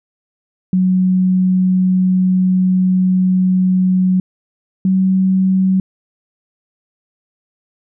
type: tone pair in turn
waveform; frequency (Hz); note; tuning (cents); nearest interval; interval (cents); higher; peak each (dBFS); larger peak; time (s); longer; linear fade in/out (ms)
sine; 185 / 188.67; F#3 / F#3; 0 / +34; unison; 34; second; -10; neither; 0.73-4.2 / 4.85-5.8; first; 2
effects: none